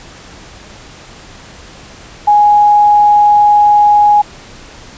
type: tone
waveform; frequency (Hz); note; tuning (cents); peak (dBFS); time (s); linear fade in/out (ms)
sine; 830.6; G#5; 0; -4; 2.27-4.22; 10
effects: pink hiss -35 dBFS RMS until 4.97 s + resampled to 16000 Hz